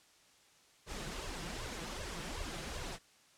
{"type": "noise with flanger", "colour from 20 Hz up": "pink", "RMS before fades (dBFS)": -42, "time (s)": [0.86, 2.99], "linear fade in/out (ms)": 50, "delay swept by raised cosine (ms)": [1.8, 6], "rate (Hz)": 2.6, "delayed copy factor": 0.8, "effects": ["white hiss -65 dBFS RMS until 3.37 s", "low-pass 8000 Hz 12 dB/octave"]}